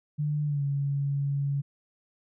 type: tone with pitch glide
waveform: sine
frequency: 148.7 to 140.6 Hz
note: D3 to C#3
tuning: +22 to +25 cents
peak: -25 dBFS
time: 0.18-1.62 s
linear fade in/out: 20 ms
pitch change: -97 cents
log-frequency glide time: 0.45-0.63 s
effects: none